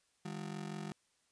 35% pulse ring-modulated tone, 180 Hz, F#3, 47 cents flat, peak -36 dBFS, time 0.25-0.92 s, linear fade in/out 0 ms, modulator 22.8 Hz, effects white hiss -75 dBFS RMS until 1.31 s + resampled to 22050 Hz

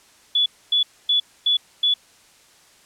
sine tone bursts, 3427 Hz, A7, 46 cents flat, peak -15 dBFS, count 5, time 0.35-1.94 s, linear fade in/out 5 ms, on 110 ms, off 260 ms, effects white hiss -53 dBFS RMS until 2.85 s + low-pass 9000 Hz 12 dB/octave

